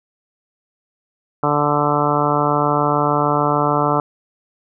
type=harmonic tone; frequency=146.83 Hz; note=D3; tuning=in tune; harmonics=1 / 2 / 3 / 4 / 5 / 6 / 7 / 8 / 9; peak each=-23 / -23 / -23 / -23 / -23 / -23 / -23 / -23 / -23 dBFS; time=1.43-4 s; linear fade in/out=2 ms; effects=none

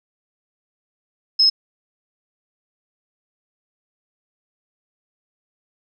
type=tone; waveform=sine; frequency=5170 Hz; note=E8; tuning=34 cents flat; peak=-11 dBFS; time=1.39-1.5 s; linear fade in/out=10 ms; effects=none

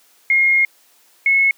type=tone pair in turn; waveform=sine; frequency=2142 / 2187 Hz; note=C7 / C#7; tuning=+40 / -24 cents; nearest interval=unison; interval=36 cents; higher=second; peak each=-11 dBFS; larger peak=neither; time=0.3-0.65 / 1.26-1.51 s; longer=first; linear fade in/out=2 ms; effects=white hiss -54 dBFS RMS until 1.57 s + high-pass 300 Hz 12 dB/octave

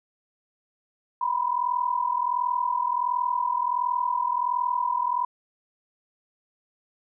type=tone pair together; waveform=sine; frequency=969.6 / 1011 Hz; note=B5 / B5; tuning=-32 / +40 cents; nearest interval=minor second; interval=72 cents; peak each=-25 / -26 dBFS; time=1.21-5.25 s; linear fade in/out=5 ms; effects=none

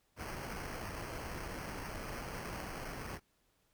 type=noise with sample-and-hold; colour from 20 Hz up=pink; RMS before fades=-43 dBFS; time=0.16-3.2 s; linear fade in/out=50 ms; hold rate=3675 Hz; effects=pink hiss -75 dBFS RMS until 3.73 s

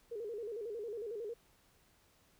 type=tone with vibrato; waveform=sine; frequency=440 Hz; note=A4; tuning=in tune; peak=-39 dBFS; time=0.11-1.34 s; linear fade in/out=10 ms; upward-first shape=square; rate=11 Hz; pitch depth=110 cents each way; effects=pink hiss -69 dBFS RMS until 2.39 s

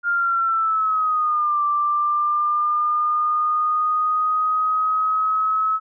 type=linear two-way sweep; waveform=sine; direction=down then up; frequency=1411 to 1174.7 to 1292 Hz; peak=-17 dBFS; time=0.03-5.8 s; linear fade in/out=50 ms; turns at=1.64 s; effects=none

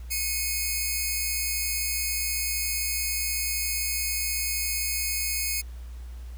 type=tone pair together; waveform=5% pulse; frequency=2181 / 2509 Hz; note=C#7 / D#7; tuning=-29 / +14 cents; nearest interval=major second; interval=243 cents; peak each=-18 / -21 dBFS; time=0.1-5.62 s; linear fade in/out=20 ms; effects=added 60 Hz sine -36 dBFS peak until 6.37 s + pink hiss -56 dBFS RMS until 6.37 s

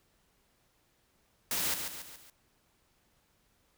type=noise with echo; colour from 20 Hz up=white; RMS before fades=-32 dBFS; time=1.51-1.74 s; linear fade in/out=2 ms; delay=140 ms; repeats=4; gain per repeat=-6 dB; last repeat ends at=2.3 s; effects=pink hiss -71 dBFS RMS until 3.77 s

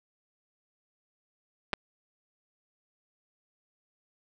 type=clicks; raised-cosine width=0.3 ms; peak=-13 dBFS; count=2; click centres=1.732 / 1.737 s; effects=none

